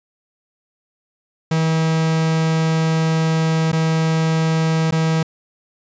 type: tone with dropouts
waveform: 45% pulse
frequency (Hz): 160.7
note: E3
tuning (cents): -44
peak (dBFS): -15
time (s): 1.51-5.23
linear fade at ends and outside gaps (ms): 5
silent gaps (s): 3.718-3.728 / 4.91-4.922
effects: resampled to 16000 Hz